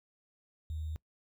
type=tone with sample-and-hold; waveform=sine; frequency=78.3 Hz; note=D#2; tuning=11 cents sharp; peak=-35 dBFS; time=0.7-0.96 s; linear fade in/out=0 ms; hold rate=3675 Hz; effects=noise-tail reverb RT60 0.1 s tail -22 dB re dry